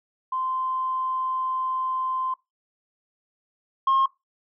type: tone pair in turn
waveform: sine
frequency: 1038 / 1072.1 Hz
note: C6 / C6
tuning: -14 / +42 cents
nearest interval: minor second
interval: 56 cents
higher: second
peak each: -24 / -15 dBFS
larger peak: second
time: 0.32-2.34 / 3.87-4.06 s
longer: first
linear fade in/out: 5 ms
effects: noise-tail reverb RT60 0.2 s tail -21 dB re dry + tanh soft clip ceiling -15 dBFS